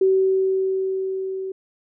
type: tone with level ramp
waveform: sine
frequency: 381 Hz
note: G4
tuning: 49 cents flat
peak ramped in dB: -13 to -26 dBFS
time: 0.01-1.52 s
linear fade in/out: 5 ms
effects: none